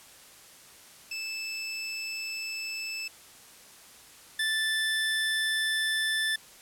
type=tone pair in turn; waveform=25% pulse; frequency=2630 / 1759.9 Hz; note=E7 / A6; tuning=-5 / 0 cents; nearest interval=perfect fifth; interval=695 cents; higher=first; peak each=-29 / -22 dBFS; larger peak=second; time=1.11-3.08 / 4.39-6.36 s; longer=neither; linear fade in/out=5 ms; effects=white hiss -52 dBFS RMS until 6.61 s + low-pass 12000 Hz 12 dB/octave